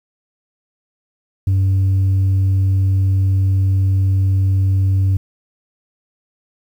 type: tone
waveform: sine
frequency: 96 Hz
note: G2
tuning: 36 cents flat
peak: -9 dBFS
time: 1.47-5.17 s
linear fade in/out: 5 ms
effects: tanh soft clip ceiling -11 dBFS + 8-bit